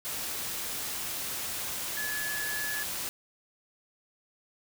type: tone in noise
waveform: sine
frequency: 1707 Hz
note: G#6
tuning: 47 cents sharp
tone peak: -33 dBFS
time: 1.97-2.83 s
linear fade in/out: 0 ms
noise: white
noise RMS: -35 dBFS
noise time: 0.05-3.09 s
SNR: -1 dB
effects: none